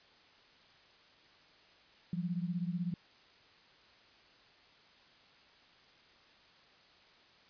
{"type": "beating tone pair", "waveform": "sine", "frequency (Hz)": [170.9, 186.9], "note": ["F3", "F#3"], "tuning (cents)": [-37, 18], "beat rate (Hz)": 16, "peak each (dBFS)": [-35, -38], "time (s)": [2.13, 2.94], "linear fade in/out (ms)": 2, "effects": ["white hiss -62 dBFS RMS until 7.49 s", "resampled to 11025 Hz"]}